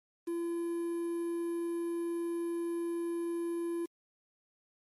triangle tone with quantisation, 340 Hz, F4, 46 cents flat, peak -30 dBFS, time 0.27-3.86 s, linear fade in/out 10 ms, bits 9, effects MP3 64 kbps

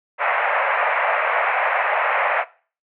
pink band-pass noise, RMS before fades -20 dBFS, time 0.18-2.45 s, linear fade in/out 50 ms, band 560 to 2400 Hz, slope 48 dB/octave, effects noise-tail reverb RT60 0.4 s tail -20 dB re dry

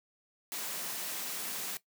white high-pass noise, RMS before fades -38 dBFS, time 0.52-1.77 s, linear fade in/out 0 ms, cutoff 140 Hz, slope 96 dB/octave, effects noise-tail reverb RT60 0.1 s tail -17 dB re dry

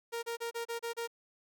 sawtooth tone bursts, 466.2 Hz, A#4, in tune, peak -31 dBFS, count 7, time 0.12-1.076 s, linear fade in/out 20 ms, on 110 ms, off 31 ms, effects none

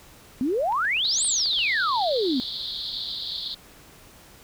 sine exponential two-way sweep, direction up then down, 238.8 to 8890 to 238.8 Hz, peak -21 dBFS, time 0.41-2.4 s, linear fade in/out 0 ms, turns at 1.25 s
clicks, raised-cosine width 0.3 ms, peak -27 dBFS, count 10, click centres 0.724 / 0.851 / 0.968 / 1.051 / 1.185 / 1.248 / 1.395 / 1.458 / 1.532 / 1.588 s
white band-pass noise, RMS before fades -32 dBFS, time 1.04-3.55 s, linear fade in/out 10 ms, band 3400 to 4500 Hz, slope 96 dB/octave
effects pink hiss -50 dBFS RMS until 4.43 s

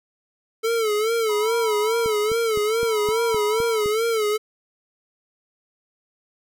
square tone with vibrato, 440 Hz, A4, in tune, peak -20 dBFS, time 0.63-4.38 s, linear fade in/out 20 ms, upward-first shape sine, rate 2.4 Hz, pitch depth 95 cents each way
sine tone with tremolo, 970 Hz, B5, 31 cents flat, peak -27 dBFS, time 1.29-3.84 s, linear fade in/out 5 ms, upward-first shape sine, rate 0.61 Hz, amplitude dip 95%
click train, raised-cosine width 3 ms, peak -20 dBFS, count 8, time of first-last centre 2.06-3.859 s, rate 3.89 Hz
effects none

